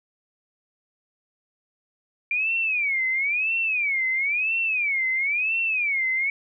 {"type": "tone with vibrato", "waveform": "sine", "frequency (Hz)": 2359, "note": "D7", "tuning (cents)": 7, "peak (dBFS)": -21, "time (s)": [2.31, 6.3], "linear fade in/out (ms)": 2, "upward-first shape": "sine", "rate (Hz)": 0.99, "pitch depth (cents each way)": 240, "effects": []}